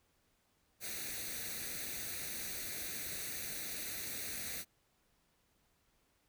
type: noise with comb filter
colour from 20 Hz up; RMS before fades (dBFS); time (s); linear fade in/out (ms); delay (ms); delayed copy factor
white; -42; 0.8-4.65; 50; 0.48; +0.7
effects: pink hiss -75 dBFS RMS until 6.28 s